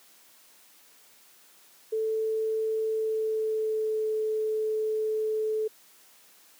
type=tone with pitch glide; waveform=sine; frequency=440 to 434.2 Hz; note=A4 to A4; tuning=0 to -23 cents; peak=-25 dBFS; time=1.92-5.68 s; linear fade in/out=10 ms; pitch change=-23 cents; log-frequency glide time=2.88-4.08 s; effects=white hiss -57 dBFS RMS until 6.59 s + high-pass 200 Hz 12 dB/octave